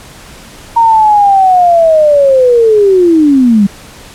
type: linear sweep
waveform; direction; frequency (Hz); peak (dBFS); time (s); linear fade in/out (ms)
sine; down; 932.3 to 191.9; -3; 0.76-3.67; 10
effects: pink hiss -33 dBFS RMS until 4.14 s + low-pass 11000 Hz 12 dB/octave